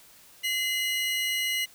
40% pulse tone pair together, 2056 / 2907 Hz, C7 / F#7, -31 / -31 cents, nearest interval tritone, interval 600 cents, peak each -28 dBFS, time 0.43-1.66 s, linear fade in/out 20 ms, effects white hiss -54 dBFS RMS until 1.74 s

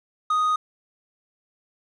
triangle tone, 1244.5 Hz, D#6, in tune, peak -17 dBFS, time 0.3-0.56 s, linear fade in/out 5 ms, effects resampled to 22050 Hz + 9-bit

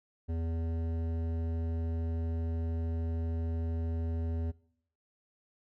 sine tone with hard clipping, 82.41 Hz, E2, in tune, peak -33 dBFS, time 0.28-4.52 s, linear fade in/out 20 ms, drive 13 dB, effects noise-tail reverb RT60 0.7 s tail -22 dB re dry

